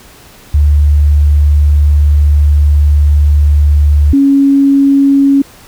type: tone pair in turn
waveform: sine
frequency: 73.4 / 277.1 Hz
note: D2 / C#4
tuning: 0 / -1 cents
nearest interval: octave + major seventh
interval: 2299 cents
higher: second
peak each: -4 dBFS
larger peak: neither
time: 0.54-4.13 / 4.13-5.42 s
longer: first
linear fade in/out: 5 ms
effects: pink hiss -38 dBFS RMS until 5.67 s